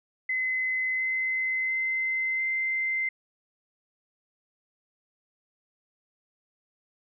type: tone with pitch steps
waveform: sine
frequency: 2039 / 2052 / 2065 / 2078 Hz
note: C7 / C7 / C7 / C7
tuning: -45 / -34 / -23 / -12 cents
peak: -25 dBFS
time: 0.29-3.09 s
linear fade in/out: 5 ms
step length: 700 ms
effects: none